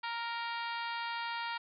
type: harmonic tone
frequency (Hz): 466.2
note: A#4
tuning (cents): 0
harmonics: 2 / 3 / 4 / 5 / 6 / 7 / 8 / 9 / 10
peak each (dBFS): -38 / -42 / -44 / -46 / -48 / -49 / -50 / -51 / -52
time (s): 0.03-1.58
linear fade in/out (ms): 10
effects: none